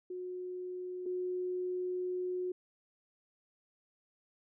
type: tone pair in turn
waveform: sine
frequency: 363.7 / 363.7 Hz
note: F#4 / F#4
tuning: -30 / -30 cents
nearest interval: unison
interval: 0 cents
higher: neither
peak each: -38 / -33 dBFS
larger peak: second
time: 0.1-1.06 / 1.06-2.52 s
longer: second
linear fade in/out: 5 ms
effects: none